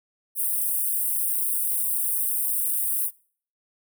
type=high-pass noise; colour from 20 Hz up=white; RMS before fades=-25 dBFS; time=0.35-3.11 s; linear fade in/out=50 ms; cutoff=8600 Hz; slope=96 dB/octave; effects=noise-tail reverb RT60 0.5 s tail -24 dB re dry